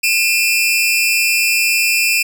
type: tone pair together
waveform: sawtooth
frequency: 2429 / 2651 Hz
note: D#7 / E7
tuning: -42 / +9 cents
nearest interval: major second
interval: 151 cents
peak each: -12 dBFS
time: 0.03-2.23 s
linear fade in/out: 10 ms
effects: none